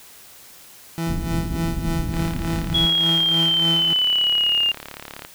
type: tone with tremolo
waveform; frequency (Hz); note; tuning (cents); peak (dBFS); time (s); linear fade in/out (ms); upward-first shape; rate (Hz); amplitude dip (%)
30% pulse; 165.7; E3; +9; -19; 0.98-3.93; 0; sine; 3.4; 70
type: low-pass noise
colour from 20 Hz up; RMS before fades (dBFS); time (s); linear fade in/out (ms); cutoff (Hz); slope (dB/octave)
pink; -26; 1.07-2.86; 2; 280; 24
type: click train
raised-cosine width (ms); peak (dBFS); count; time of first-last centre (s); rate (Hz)
0.3; -17; 112; 2.14-5.249; 35.7
type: linear sweep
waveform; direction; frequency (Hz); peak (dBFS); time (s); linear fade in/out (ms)
sine; down; 3343 to 2800; -16; 2.74-4.72; 10
effects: white hiss -45 dBFS RMS until 5.34 s